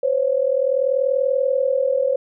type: tone pair together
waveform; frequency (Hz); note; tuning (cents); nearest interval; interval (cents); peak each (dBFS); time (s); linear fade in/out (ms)
sine; 512 / 552.5; C5 / C#5; -38 / -6; minor second; 132; -19; 0.03-2.16; 5
effects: none